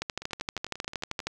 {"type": "two click trains", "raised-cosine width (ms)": 0.2, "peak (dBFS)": [-13, -23], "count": [17, 12], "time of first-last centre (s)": [[0.02, 1.27], [0.22, 1.202]], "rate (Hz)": [12.8, 11.2], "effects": []}